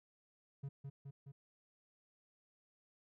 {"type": "tone with echo", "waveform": "triangle", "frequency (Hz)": 138.59, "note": "C#3", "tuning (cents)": 0, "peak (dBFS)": -39, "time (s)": [0.63, 0.69], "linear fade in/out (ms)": 10, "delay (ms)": 210, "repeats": 3, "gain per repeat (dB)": -3, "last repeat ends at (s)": 1.32, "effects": []}